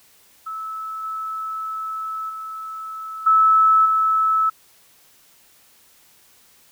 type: tone with level steps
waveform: sine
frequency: 1304 Hz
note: E6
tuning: 19 cents flat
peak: -27 / -25 / -29 / -11 / -15 dBFS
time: 0.46-4.5 s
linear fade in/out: 10 ms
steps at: 1.03 / 2.29 / 3.26 / 3.85 s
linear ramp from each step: 10 ms
effects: white hiss -54 dBFS RMS until 6.71 s